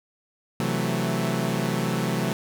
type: chord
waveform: sawtooth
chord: F# half-diminished seventh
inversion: second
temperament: equal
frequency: 130.81 / 164.81 / 185 / 220 Hz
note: C3 / E3 / F#3 / A3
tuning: 0 / 0 / 0 / 0 cents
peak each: -25 dBFS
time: 0.6-2.33 s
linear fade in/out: 0 ms
effects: none